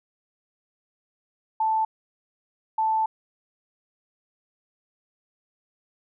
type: tone bursts at uneven times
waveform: sine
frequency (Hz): 880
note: A5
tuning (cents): 0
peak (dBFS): -20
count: 2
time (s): 1.6-1.85 / 2.78-3.06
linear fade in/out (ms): 5
effects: none